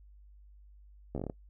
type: slowing click train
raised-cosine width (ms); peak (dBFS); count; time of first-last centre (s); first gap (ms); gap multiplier
2; -23; 8; 1.15-1.298; 13; 1.16
effects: noise-tail reverb RT60 0.1 s tail -22 dB re dry + added 50 Hz sine -53 dBFS peak until 1.49 s